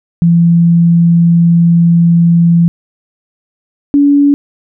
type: tone pair in turn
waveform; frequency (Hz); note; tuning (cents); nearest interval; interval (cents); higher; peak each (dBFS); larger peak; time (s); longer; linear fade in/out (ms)
sine; 169.5 / 285.1; E3 / C#4; +49 / +49; major sixth; 900; second; -4; neither; 0.22-2.68 / 3.94-4.34; first; 0
effects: none

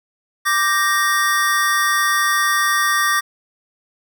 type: chord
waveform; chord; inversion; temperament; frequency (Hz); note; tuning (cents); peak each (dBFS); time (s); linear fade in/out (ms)
square; G minor; second; equal; 1174.7 / 1568 / 1864.7; D6 / G6 / Bb6; 0 / 0 / 0; -19 / -24 / -19; 0.45-3.21; 20
effects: none

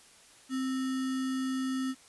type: tone with sample-and-hold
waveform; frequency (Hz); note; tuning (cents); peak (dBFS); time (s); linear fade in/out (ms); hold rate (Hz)
sine; 261.6; C4; 0; -29; 0.49-1.95; 50; 1575
effects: white hiss -57 dBFS RMS until 2.08 s + resampled to 24000 Hz

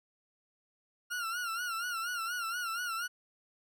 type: tone with vibrato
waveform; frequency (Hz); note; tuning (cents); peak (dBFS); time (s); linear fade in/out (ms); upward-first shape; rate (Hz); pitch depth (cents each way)
40% pulse; 1396.9; F6; 0; -33; 1.1-3.08; 20; sine; 4.2; 92
effects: none

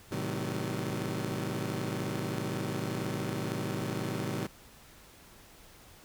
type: chord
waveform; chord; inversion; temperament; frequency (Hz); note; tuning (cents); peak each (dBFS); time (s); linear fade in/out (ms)
20% pulse; A diminished seventh; none; just; 110 / 132 / 158.4 / 190.08; A2 / C3 / Eb3 / Gb3; 0 / +16 / +31 / +47; -33; 0.11-4.47; 10
effects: pink hiss -55 dBFS RMS until 6.04 s

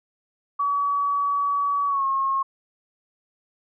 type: tone with pitch glide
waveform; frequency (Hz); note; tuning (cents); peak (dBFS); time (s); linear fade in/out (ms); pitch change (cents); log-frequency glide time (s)
sine; 1137 to 1082.5; C#6 to C#6; +44 to -41; -20; 0.59-2.43; 10; -85; 1.87-2.05
effects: none

